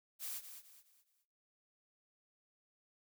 blue noise with echo, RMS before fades -43 dBFS, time 0.19-0.42 s, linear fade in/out 50 ms, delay 210 ms, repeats 4, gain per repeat -9 dB, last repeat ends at 1.26 s, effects noise-tail reverb RT60 0.6 s tail -21 dB re dry

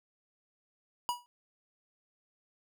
square tone with exponential decay, 970 Hz, B5, 31 cents flat, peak -27 dBFS, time 1.09-1.26 s, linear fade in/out 0 ms, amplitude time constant 35 ms, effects none

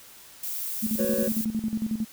violet noise, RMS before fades -32 dBFS, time 0.43-1.45 s, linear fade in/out 5 ms
sine tone with tremolo, 220 Hz, A3, in tune, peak -23 dBFS, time 0.82-2.05 s, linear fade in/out 20 ms, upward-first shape square, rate 11 Hz, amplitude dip 75%
triangle chord, F# suspended fourth, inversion none, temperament equal, 370 / 493.9 / 554.4 Hz, F#4 / B4 / C#5, 0 / 0 / 0 cents, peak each -31 / -29 / -26 dBFS, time 0.98-1.29 s, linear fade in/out 20 ms
effects white hiss -49 dBFS RMS until 2.12 s

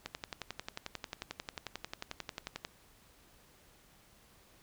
click train, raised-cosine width 0.2 ms, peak -21 dBFS, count 30, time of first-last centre 0.06-2.649 s, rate 11.2 Hz, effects pink hiss -63 dBFS RMS until 4.62 s

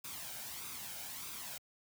white noise with flanger, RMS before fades -45 dBFS, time 0.04-1.58 s, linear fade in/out 5 ms, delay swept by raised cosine 0.81 to 1.34 ms, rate 1.6 Hz, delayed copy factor +0.55, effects high-pass 80 Hz 12 dB/octave

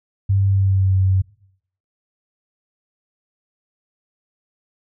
sine tone with pitch glide, 98 to 94.77 Hz, G2 to F#2, 0 to +42 cents, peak -13 dBFS, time 0.29-1.22 s, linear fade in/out 10 ms, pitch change -58 cents, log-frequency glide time 0.47-0.95 s, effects noise-tail reverb RT60 0.7 s tail -23 dB re dry

